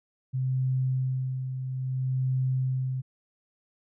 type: tone with tremolo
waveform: sine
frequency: 130 Hz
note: C3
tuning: 11 cents flat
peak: -23 dBFS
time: 0.33-3.02 s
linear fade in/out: 20 ms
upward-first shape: sine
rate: 0.6 Hz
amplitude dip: 55%
effects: none